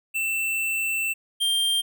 square tone pair in turn, 2674 / 3180 Hz, E7 / G7, +24 / +24 cents, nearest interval minor third, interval 300 cents, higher second, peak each -24 / -21 dBFS, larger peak second, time 0.14-1.14 / 1.4-1.82 s, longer first, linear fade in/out 20 ms, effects none

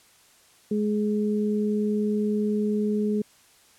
sine tone pair together, 210.2 / 420.1 Hz, G#3 / G#4, +21 / +20 cents, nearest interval octave, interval 1199 cents, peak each -23 / -27 dBFS, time 0.71-3.22 s, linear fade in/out 5 ms, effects white hiss -57 dBFS RMS until 3.78 s + low-pass 11000 Hz 12 dB/octave

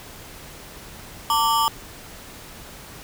square ring-modulated tone, 1033 Hz, C6, 22 cents flat, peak -15 dBFS, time 1.3-1.68 s, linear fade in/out 0 ms, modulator 131 Hz, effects pink hiss -41 dBFS RMS until 3.03 s

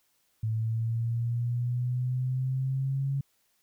sine exponential sweep, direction up, 110 to 138.59 Hz, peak -26 dBFS, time 0.43-3.21 s, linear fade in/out 5 ms, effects white hiss -71 dBFS RMS until 3.62 s

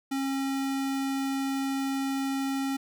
square tone, 271.3 Hz, C#4, 37 cents flat, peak -28 dBFS, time 0.11-2.77 s, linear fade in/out 10 ms, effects none

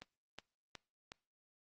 click train, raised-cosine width 0.2 ms, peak -29 dBFS, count 4, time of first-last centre 0.02-1.119 s, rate 2.73 Hz, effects noise-tail reverb RT60 0.4 s tail -25 dB re dry + Opus 24 kbps

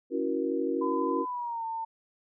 sine chord, F# dominant seventh, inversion second, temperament equal with one note detuned, 277.2 / 329.6 / 370 / 472.9 Hz, C#4 / E4 / F#4 / A#4, 0 / 0 / 0 / +25 cents, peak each -32 dBFS, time 0.1-1.26 s, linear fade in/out 50 ms
sine tone with pitch glide, 1011 to 900.7 Hz, B5 to A5, +40 to +40 cents, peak -31 dBFS, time 0.81-1.85 s, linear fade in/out 10 ms, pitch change -200 cents, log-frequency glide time 1.24-1.66 s
effects none

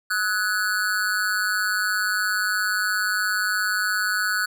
square tone with amplitude modulation, 1480 Hz, F#6, in tune, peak -18 dBFS, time 0.1-4.46 s, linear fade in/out 10 ms, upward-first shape sine, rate 197 Hz, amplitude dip 85%, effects none

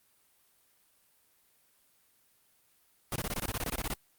pink noise bursts, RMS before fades -33 dBFS, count 14, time 3.12-3.939 s, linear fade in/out 2 ms, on 39 ms, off 21 ms, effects white hiss -68 dBFS RMS until 4.18 s + Opus 32 kbps

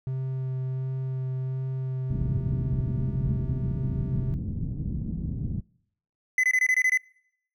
triangle tone with vibrato, 130.81 Hz, C3, in tune, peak -25 dBFS, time 0.07-4.34 s, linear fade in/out 0 ms, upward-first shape sine, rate 1.4 Hz, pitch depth 10 cents each way
white low-pass noise, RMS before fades -30 dBFS, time 2.1-5.61 s, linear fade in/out 10 ms, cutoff 200 Hz, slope 24 dB/octave
triangle tone bursts, 2021 Hz, B6, 39 cents sharp, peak -17 dBFS, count 8, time 6.38-6.974 s, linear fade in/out 2 ms, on 55 ms, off 22 ms
effects noise-tail reverb RT60 0.7 s tail -26 dB re dry

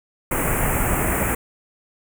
pink band-stop noise, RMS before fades -21 dBFS, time 0.31-1.35 s, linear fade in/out 5 ms, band 2500 to 7600 Hz, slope 48 dB/octave, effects none

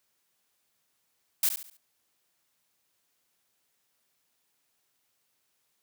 blue noise with echo, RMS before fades -24 dBFS, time 1.43-1.49 s, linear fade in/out 2 ms, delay 70 ms, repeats 4, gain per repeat -9 dB, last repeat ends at 1.77 s, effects white hiss -75 dBFS RMS until 5.82 s + high-pass 80 Hz 12 dB/octave

